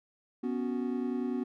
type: chord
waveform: triangle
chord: B suspended second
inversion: none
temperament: equal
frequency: 246.9 / 277.2 / 370 Hz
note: B3 / C#4 / F#4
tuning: 0 / 0 / 0 cents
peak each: -30 / -34 / -35 dBFS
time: 0.43-1.44 s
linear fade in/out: 10 ms
effects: none